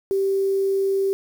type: tone with quantisation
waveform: sine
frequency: 390 Hz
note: G4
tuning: 9 cents flat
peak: -18 dBFS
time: 0.11-1.13 s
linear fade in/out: 0 ms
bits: 7
effects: none